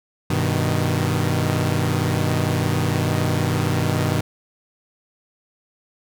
sawtooth chord, G augmented, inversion none, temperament equal with one note detuned, 98 / 124.69 / 155.56 Hz, G2 / B2 / D#3, 0 / +17 / 0 cents, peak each -19 dBFS, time 0.3-4.21 s, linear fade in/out 5 ms, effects none

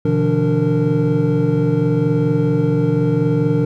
triangle tone cluster, 123.7 / 148 / 168.8 / 292.5 / 460.3 Hz, B2 / D3 / E3 / D4 / A#4, +3 / +14 / +41 / -7 / -22 cents, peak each -18 dBFS, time 0.05-3.65 s, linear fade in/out 5 ms, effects none

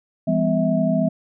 sine tone cluster, 169.4 / 202.7 / 252.2 / 647 Hz, E3 / G#3 / B3 / E5, +48 / -42 / +36 / -32 cents, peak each -22 dBFS, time 0.27-1.09 s, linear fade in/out 10 ms, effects none

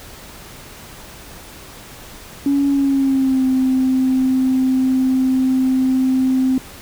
sine tone with pitch glide, 280.5 to 260.2 Hz, C#4 to C4, +21 to -9 cents, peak -12 dBFS, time 2.46-6.58 s, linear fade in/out 2 ms, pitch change -130 cents, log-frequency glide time 2.68-3.45 s, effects tanh soft clip ceiling -8 dBFS + pink hiss -38 dBFS RMS until 6.81 s

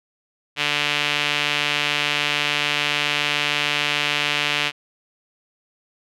sawtooth tone with band-pass filter, 146.83 Hz, D3, in tune, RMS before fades -22 dBFS, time 0.56-4.72 s, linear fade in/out 50 ms, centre 2800 Hz, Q 2.3, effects none

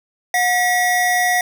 square tone pair together, 724 / 1931.1 Hz, F#5 / B6, -38 / -39 cents, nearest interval octave + perfect fourth, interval 1699 cents, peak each -18 dBFS, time 0.34-1.41 s, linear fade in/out 2 ms, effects none

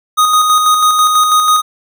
square tone with tremolo, 1244.5 Hz, D#6, in tune, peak -7 dBFS, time 0.17-1.62 s, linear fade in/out 20 ms, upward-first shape square, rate 6.1 Hz, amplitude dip 35%, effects none

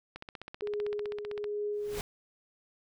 click train, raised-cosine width 0.3 ms, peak -26 dBFS, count 21, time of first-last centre 0.16-1.442 s, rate 15.6 Hz
sine tone with tremolo, 415.3 Hz, G#4, in tune, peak -30 dBFS, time 0.62-2 s, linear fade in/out 5 ms, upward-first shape triangle, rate 1.2 Hz, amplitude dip 55%
pink noise with exponential growth, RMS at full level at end -35 dBFS, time 1.73-2.01 s, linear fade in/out 1 ms, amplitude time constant 59 ms
effects none

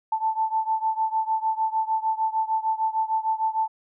sine beating tone pair, 880 / 886.6 Hz, A5 / A5, 0 / +13 cents, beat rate 6.6 Hz, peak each -24 / -26 dBFS, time 0.12-3.68 s, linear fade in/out 5 ms, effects none

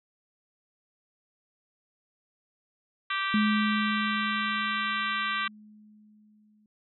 harmonic tone, 390.2 Hz, G4, 8 cents flat, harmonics 3 / 4 / 5 / 6 / 7 / 8 / 9 / 10, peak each -31 / -33 / -35 / -37 / -38 / -39 / -40 / -41 dBFS, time 3.1-5.48 s, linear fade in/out 5 ms
sine tone with exponential decay, 212.1 Hz, G#3, 37 cents sharp, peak -21 dBFS, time 3.34-6.66 s, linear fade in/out 2 ms, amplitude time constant 720 ms
effects none

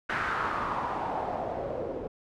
white noise with low-pass filter sweep, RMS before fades -32 dBFS, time 0.09-2.08 s, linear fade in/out 10 ms, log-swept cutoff 1600 to 460 Hz, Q 3.4, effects none

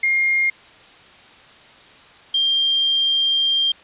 sine tone pair in turn, 2128 / 3188 Hz, C7 / G7, +29 / +28 cents, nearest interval perfect fifth, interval 699 cents, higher second, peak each -15 dBFS, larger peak neither, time 0.03-0.5 / 2.34-3.72 s, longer second, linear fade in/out 5 ms, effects white hiss -46 dBFS RMS until 3.83 s + resampled to 8000 Hz

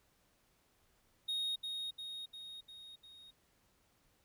triangle tone with echo, 3733 Hz, A#7, 2 cents sharp, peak -33 dBFS, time 1.28-1.56 s, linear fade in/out 10 ms, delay 350 ms, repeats 5, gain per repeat -4 dB, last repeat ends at 3.31 s, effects pink hiss -73 dBFS RMS until 4.24 s

